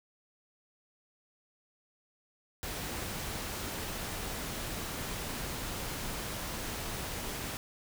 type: noise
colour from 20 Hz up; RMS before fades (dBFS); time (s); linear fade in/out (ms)
pink; -38; 2.63-7.57; 0
effects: none